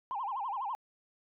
sine tone with vibrato, 921 Hz, A#5, 21 cents flat, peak -32 dBFS, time 0.11-0.75 s, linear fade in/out 0 ms, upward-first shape sine, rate 12 Hz, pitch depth 270 cents each way, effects tanh soft clip ceiling -28 dBFS

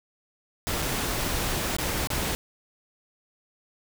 pink noise with dropouts, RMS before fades -28 dBFS, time 0.67-2.35 s, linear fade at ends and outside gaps 0 ms, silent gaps 0.819-0.823 / 1.766-1.785 / 2.072-2.103 s, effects none

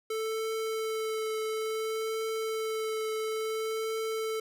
square tone with vibrato, 440 Hz, A4, in tune, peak -31 dBFS, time 0.1-4.4 s, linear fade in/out 5 ms, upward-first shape triangle, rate 0.58 Hz, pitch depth 14 cents each way, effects none

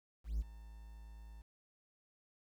triangle tone with ADSR envelope, 54.5 Hz, A1, 16 cents flat, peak -29 dBFS, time 0.24-1.42 s, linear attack 160 ms, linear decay 28 ms, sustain -19 dB, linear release 6 ms, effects tanh soft clip ceiling -25 dBFS + 11-bit

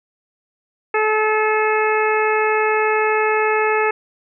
harmonic tone, 431.7 Hz, A4, 33 cents flat, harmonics 1 / 2 / 3 / 4 / 5 / 6, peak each -18 / -21 / -23 / -24 / -25 / -26 dBFS, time 0.94-3.91 s, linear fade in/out 5 ms, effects none

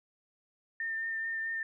sine tone with vibrato, 1807 Hz, A6, 46 cents sharp, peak -32 dBFS, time 0.8-1.63 s, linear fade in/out 2 ms, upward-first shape triangle, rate 4.6 Hz, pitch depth 18 cents each way, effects none

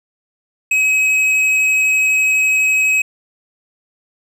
triangle tone with tanh clipping, 2548 Hz, D#7, 41 cents sharp, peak -13 dBFS, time 0.71-3.02 s, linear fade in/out 5 ms, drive 12 dB, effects none

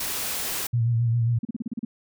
white noise, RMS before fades -29 dBFS, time 0-0.67 s, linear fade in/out 5 ms
sine tone with vibrato, 117 Hz, A#2, 7 cents sharp, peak -19 dBFS, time 0.73-1.39 s, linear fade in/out 10 ms, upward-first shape sine, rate 7.4 Hz, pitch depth 46 cents each way
sine tone bursts, 230.2 Hz, A#3, 22 cents flat, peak -25 dBFS, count 8, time 1.43-1.85 s, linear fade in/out 5 ms, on 21 ms, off 36 ms
effects none

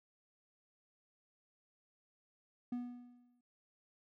triangle tone with exponential decay, 244.3 Hz, B3, 19 cents flat, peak -33 dBFS, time 2.72-3.41 s, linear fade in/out 5 ms, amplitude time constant 150 ms, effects none

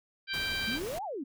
harmonic tone, 784 Hz, G5, in tune, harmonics 2 / 3 / 4 / 5 / 6, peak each -35 / -37 / -38 / -39 / -40 dBFS, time 0.27-0.8 s, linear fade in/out 50 ms
pink noise, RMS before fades -41 dBFS, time 0.33-0.99 s, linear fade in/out 10 ms
sine exponential two-way sweep, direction up then down, 201.3 to 896 to 246.7 Hz, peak -34 dBFS, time 0.67-1.24 s, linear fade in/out 10 ms, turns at 1.04 s
effects none

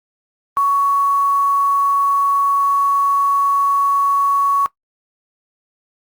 sine tone with quantisation, 1118 Hz, C#6, 14 cents sharp, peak -12 dBFS, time 0.57-4.66 s, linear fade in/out 0 ms, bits 6, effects noise-tail reverb RT60 0.1 s tail -19 dB re dry + Opus 48 kbps

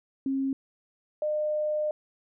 sine tone pair in turn, 270 / 606.1 Hz, C#4 / D#5, -45 / -46 cents, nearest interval octave + major second, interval 1399 cents, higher second, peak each -25 dBFS, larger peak neither, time 0.26-0.53 / 1.22-1.91 s, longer second, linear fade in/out 2 ms, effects none

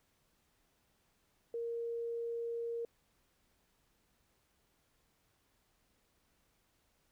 sine tone, 466.2 Hz, A#4, in tune, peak -36 dBFS, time 1.54-2.85 s, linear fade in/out 2 ms, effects pink hiss -75 dBFS RMS until 7.11 s

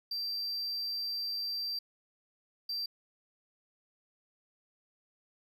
triangle tone bursts at uneven times, 4699 Hz, D8, in tune, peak -32 dBFS, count 2, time 0.11-1.79 / 2.69-2.86 s, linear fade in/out 5 ms, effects none

